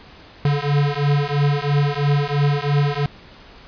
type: beating tone pair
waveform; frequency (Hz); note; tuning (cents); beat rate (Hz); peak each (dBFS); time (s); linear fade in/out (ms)
square; 142.6 / 145.6; C#3 / D3; +49 / -15; 3; -20; 0.45-3.06; 2
effects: pink hiss -44 dBFS RMS until 3.67 s + resampled to 11025 Hz